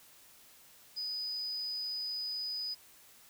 sine tone, 4978 Hz, D#8, in tune, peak -34 dBFS, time 0.96-2.75 s, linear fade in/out 20 ms, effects tanh soft clip ceiling -30 dBFS + white hiss -59 dBFS RMS until 3.29 s

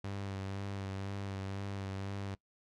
sawtooth tone with vibrato, 98 Hz, G2, in tune, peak -34 dBFS, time 0.04-2.35 s, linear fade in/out 5 ms, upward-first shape sine, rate 2 Hz, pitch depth 28 cents each way, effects noise-tail reverb RT60 0.1 s tail -21 dB re dry + low-pass 6000 Hz 12 dB/octave

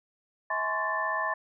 sine tone cluster, 644 / 844 / 1039 / 1115 / 1766 Hz, E5 / G#5 / C6 / C#6 / A6, -41 / +28 / -12 / +10 / +6 cents, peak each -35 / -37 / -31 / -36 / -31 dBFS, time 0.5-1.34 s, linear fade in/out 5 ms, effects none

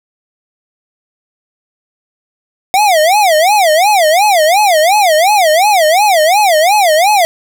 square tone with vibrato, 721 Hz, F#5, 45 cents flat, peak -7 dBFS, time 2.74-7.25 s, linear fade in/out 0 ms, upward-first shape sine, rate 2.8 Hz, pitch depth 290 cents each way, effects none

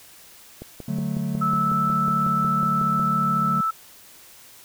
click train, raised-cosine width 2 ms, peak -22 dBFS, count 14, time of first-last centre 0.62-2.997 s, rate 5.47 Hz
triangle chord, D major, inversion none, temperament equal with one note detuned, 146.83 / 185 / 219.2 Hz, D3 / F#3 / A3, 0 / 0 / -6 cents, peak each -26 dBFS, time 0.88-3.61 s, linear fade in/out 5 ms
sine tone with pitch glide, 1308 to 1316.3 Hz, E6 to E6, -14 to -3 cents, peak -20 dBFS, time 1.41-3.71 s, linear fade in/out 10 ms, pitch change +11 cents, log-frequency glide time 1.6-1.75 s
effects white hiss -48 dBFS RMS until 4.64 s

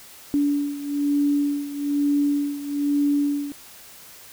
sine beating tone pair, 287.3 / 288.4 Hz, D4 / D4, -38 / -31 cents, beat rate 1.1 Hz, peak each -21 / -25 dBFS, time 0.34-3.52 s, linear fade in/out 0 ms, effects white hiss -45 dBFS RMS until 4.32 s

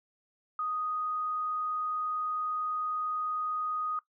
sine tone, 1244.5 Hz, D#6, in tune, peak -30 dBFS, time 0.59-3.99 s, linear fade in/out 2 ms, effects noise-tail reverb RT60 0.1 s tail -17 dB re dry

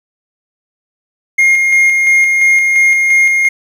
triangle tone with tremolo, 2133 Hz, C7, 33 cents sharp, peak -4 dBFS, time 1.38-3.49 s, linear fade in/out 10 ms, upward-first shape square, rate 2.9 Hz, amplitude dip 30%, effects 7-bit

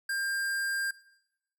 square tone, 1598 Hz, G6, 33 cents sharp, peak -30 dBFS, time 0.09-0.91 s, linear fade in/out 5 ms, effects noise-tail reverb RT60 0.9 s tail -20 dB re dry

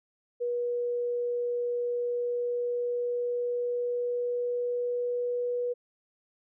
sine tone with pitch glide, 483.1 to 487.6 Hz, B4 to B4, -38 to -22 cents, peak -27 dBFS, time 0.4-5.74 s, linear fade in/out 20 ms, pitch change +16 cents, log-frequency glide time 1.73-5.53 s, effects none

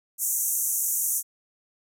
white band-pass noise, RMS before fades -26 dBFS, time 0.18-1.23 s, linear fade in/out 50 ms, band 6000 to 15000 Hz, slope 96 dB/octave, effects none

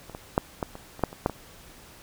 clicks, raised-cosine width 1 ms, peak -28 / -22 / -6 / -13 / -25 / -27 / -7 / -26 / -8 / -19 dBFS, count 10, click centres 0.097 / 0.149 / 0.379 / 0.628 / 0.754 / 0.994 / 1.037 / 1.129 / 1.261 / 1.297 s, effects pink hiss -50 dBFS RMS until 2.02 s

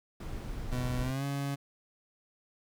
brown noise, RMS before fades -37 dBFS, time 0.2-1.11 s, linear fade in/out 5 ms
30% pulse tone with pitch glide, 124.8 to 140.08 Hz, B2 to C#3, +19 to +18 cents, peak -29 dBFS, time 0.71-1.56 s, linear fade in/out 20 ms, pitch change +199 cents, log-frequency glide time 1.01-1.24 s
effects none

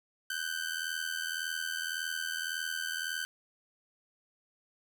sawtooth ring-modulated tone, 1535 Hz, G6, 37 cents flat, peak -27 dBFS, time 0.3-3.25 s, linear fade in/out 0 ms, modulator 40.9 Hz, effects none

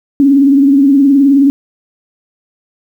sine tone with vibrato, 277.2 Hz, C#4, in tune, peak -4 dBFS, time 0.2-1.5 s, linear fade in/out 0 ms, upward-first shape triangle, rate 19 Hz, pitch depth 85 cents each way, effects 7-bit

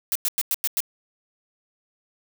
blue noise bursts, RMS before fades -23 dBFS, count 6, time 0.12-0.804 s, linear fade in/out 0 ms, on 34 ms, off 96 ms, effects none

